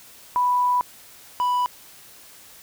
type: tone pair in turn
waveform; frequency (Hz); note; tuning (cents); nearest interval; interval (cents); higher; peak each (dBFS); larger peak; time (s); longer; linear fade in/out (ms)
sine / triangle; 987.8 / 987.8; B5 / B5; 0 / 0; unison; 0; neither; -17; neither; 0.36-0.81 / 1.4-1.66; first; 0
effects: white hiss -47 dBFS RMS until 2.62 s